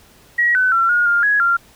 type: tone with pitch steps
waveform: sine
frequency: 1909 / 1509 / 1356 / 1434 / 1405 / 1670 / 1386 Hz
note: A#6 / F#6 / E6 / F6 / F6 / G#6 / F6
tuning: +41 / +34 / +49 / +45 / +10 / +9 / -14 cents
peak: -12 dBFS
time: 0.38-1.57 s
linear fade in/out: 10 ms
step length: 170 ms
effects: pink hiss -49 dBFS RMS until 1.75 s